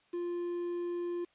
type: tone with quantisation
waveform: triangle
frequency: 348.8 Hz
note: F4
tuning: 2 cents flat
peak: -31 dBFS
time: 0.13-1.25 s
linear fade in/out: 10 ms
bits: 9
effects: white hiss -68 dBFS RMS until 1.34 s + resampled to 8000 Hz